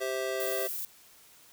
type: chord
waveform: square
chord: C major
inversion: second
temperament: just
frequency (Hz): 392.4 / 523.3 / 654.1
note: G4 / C5 / E5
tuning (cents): +2 / 0 / -14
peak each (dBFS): -35 / -36 / -36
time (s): 0-0.68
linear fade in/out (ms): 20
type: noise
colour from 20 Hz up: violet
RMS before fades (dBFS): -36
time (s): 0.4-0.85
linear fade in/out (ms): 0
effects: white hiss -57 dBFS RMS until 1.52 s